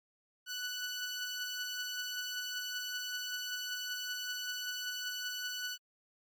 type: beating tone pair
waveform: 15% pulse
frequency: 1480 / 1485.2 Hz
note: F#6 / F#6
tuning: 0 / +6 cents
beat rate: 5.2 Hz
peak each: -38 / -31 dBFS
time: 0.46-5.78 s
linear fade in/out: 50 ms
effects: MP3 64 kbps